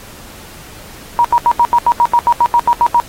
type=tone bursts; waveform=sine; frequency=952 Hz; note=A#5; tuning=36 cents sharp; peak=-6 dBFS; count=14; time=1.19-3 s; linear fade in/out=0 ms; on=55 ms; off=80 ms; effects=pink hiss -36 dBFS RMS until 3.08 s + AAC 48 kbps